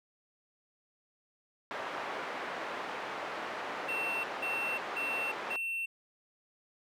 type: band-pass noise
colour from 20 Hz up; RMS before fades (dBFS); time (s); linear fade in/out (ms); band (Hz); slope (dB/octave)
pink; -39; 1.71-5.56; 0; 540 to 1900; 12
type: tone bursts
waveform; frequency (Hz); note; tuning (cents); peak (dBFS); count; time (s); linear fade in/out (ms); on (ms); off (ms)
triangle; 2700; E7; +41; -31; 4; 3.88-5.86; 10; 360; 180
effects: none